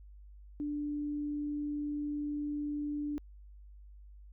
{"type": "tone", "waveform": "sine", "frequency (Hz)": 293.7, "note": "D4", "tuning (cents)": 0, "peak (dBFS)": -33, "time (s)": [0.6, 3.18], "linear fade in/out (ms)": 0, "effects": ["added 50 Hz sine -50 dBFS peak until 4.32 s"]}